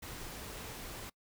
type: tone in noise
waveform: sine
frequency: 443.4 Hz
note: A4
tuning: 13 cents sharp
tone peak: -55 dBFS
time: 0.39-0.76 s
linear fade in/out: 10 ms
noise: pink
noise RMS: -45 dBFS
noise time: 0.02-1.1 s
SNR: -13 dB
effects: noise-tail reverb RT60 0.1 s tail -24 dB re dry